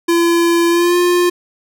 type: tone with pitch glide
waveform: square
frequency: 339.8 to 353.2 Hz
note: F4 to F4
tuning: -47 to +20 cents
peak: -11 dBFS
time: 0.08-1.3 s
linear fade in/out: 10 ms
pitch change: +67 cents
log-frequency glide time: 0.69-0.97 s
effects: none